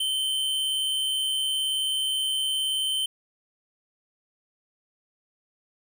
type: tone pair together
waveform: square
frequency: 2960 / 3099 Hz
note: F#7 / G7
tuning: 0 / -21 cents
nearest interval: minor second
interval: 79 cents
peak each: -36 / -25 dBFS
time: 0-3.06 s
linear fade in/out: 5 ms
effects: none